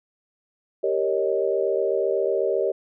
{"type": "chord", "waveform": "sine", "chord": "Eb dominant seventh", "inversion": "first", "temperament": "equal", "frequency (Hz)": [392, 466.2, 554.4, 622.3], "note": ["G4", "Bb4", "Db5", "Eb5"], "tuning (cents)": [0, 0, 0, 0], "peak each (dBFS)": [-24, -26, -26, -27], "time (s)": [0.83, 2.72], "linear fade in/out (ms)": 10, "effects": []}